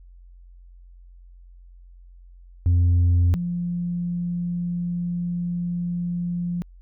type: tone pair in turn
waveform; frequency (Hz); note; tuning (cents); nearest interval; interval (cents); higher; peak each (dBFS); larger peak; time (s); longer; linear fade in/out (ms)
sine; 87.31 / 174.62; F2 / F3; 0 / 0; octave; 1200; second; -12 / -23; first; 2.66-3.34 / 3.34-6.62; second; 0
effects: tanh soft clip ceiling -14 dBFS + added 44 Hz sine -44 dBFS peak until 6.81 s